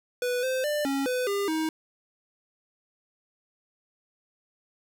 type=tone with pitch steps; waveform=square; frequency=493.2 / 518 / 594 / 274.8 / 502 / 401.6 / 316.6 Hz; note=B4 / C5 / D5 / C#4 / B4 / G4 / D#4; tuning=-2 / -17 / +20 / -15 / +28 / +42 / +30 cents; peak=-26 dBFS; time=0.22-1.69 s; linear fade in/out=2 ms; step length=210 ms; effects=none